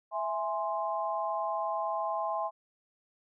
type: chord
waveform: sine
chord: E augmented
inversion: none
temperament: equal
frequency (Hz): 659.3 / 830.6 / 1046.5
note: E5 / G#5 / B#5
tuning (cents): 0 / 0 / 0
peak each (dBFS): -34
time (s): 0.11-2.51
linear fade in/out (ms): 50
effects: none